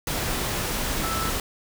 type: tone in noise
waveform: sine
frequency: 1318.5 Hz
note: E6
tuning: in tune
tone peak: -29 dBFS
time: 1.03-1.3 s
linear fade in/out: 2 ms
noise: pink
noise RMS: -27 dBFS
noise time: 0.07-1.4 s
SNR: -5 dB
effects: none